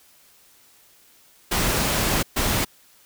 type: noise bursts at uneven times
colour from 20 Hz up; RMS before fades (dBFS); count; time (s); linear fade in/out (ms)
pink; -22; 2; 1.51-2.23 / 2.36-2.65; 10
effects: white hiss -55 dBFS RMS until 3.05 s